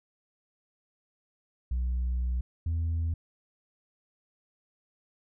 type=tone pair in turn; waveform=sine; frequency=61.74 / 82.41 Hz; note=B1 / E2; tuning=0 / 0 cents; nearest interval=perfect fourth; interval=500 cents; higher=second; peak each=-24 dBFS; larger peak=neither; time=1.71-2.41 / 2.66-3.14 s; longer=first; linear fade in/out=5 ms; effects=tanh soft clip ceiling -25 dBFS